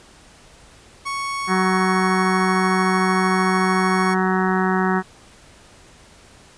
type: tone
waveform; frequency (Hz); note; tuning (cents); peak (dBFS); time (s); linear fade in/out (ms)
30% pulse; 1108.7; C#6; 0; -21; 1.05-4.15; 20
type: harmonic tone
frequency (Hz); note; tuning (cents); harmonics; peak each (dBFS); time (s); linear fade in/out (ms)
187; F#3; +19; 1 / 2 / 4 / 5 / 6 / 7 / 8 / 9 / 10; -20 / -23 / -26 / -27 / -28 / -28 / -29 / -30 / -30; 1.47-5.03; 50
effects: pink hiss -48 dBFS RMS until 6.57 s + resampled to 22050 Hz